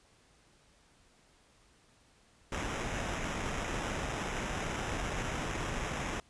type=noise with sample-and-hold; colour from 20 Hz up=pink; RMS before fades=-36 dBFS; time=2.52-6.2 s; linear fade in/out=2 ms; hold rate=4410 Hz; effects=pink hiss -65 dBFS RMS until 6.29 s + resampled to 22050 Hz